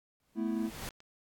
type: noise with exponential growth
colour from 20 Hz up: pink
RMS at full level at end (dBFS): -39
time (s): 0.2-0.89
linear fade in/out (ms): 1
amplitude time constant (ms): 150
type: chord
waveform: triangle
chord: A suspended second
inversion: none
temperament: equal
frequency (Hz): 220 / 246.9 / 329.6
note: A3 / B3 / E4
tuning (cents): 0 / 0 / 0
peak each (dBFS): -31 / -35 / -33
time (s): 0.35-0.71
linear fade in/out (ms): 50
type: clicks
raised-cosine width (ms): 0.2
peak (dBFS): -37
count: 2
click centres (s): 0.907 / 1.004
effects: AAC 64 kbps